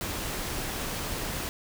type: noise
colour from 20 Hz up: pink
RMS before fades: -33 dBFS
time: 0.01-1.49 s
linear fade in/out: 0 ms
effects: none